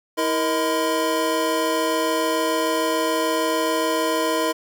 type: tone cluster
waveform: square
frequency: 323.4 / 469.8 / 629 / 1017 Hz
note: E4 / A#4 / D#5 / C6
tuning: -33 / +13 / +19 / -50 cents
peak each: -26 dBFS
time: 0.17-4.53 s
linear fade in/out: 20 ms
effects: none